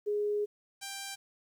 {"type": "tone pair in turn", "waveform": ["sine", "5% pulse"], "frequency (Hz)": [415.3, 788.3], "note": ["G#4", "G5"], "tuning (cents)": [0, 9], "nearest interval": "major seventh", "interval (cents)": 1109, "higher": "second", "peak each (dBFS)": [-28, -27], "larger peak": "second", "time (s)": [[0.06, 0.46], [0.81, 1.16]], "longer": "first", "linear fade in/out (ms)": 20, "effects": ["11-bit"]}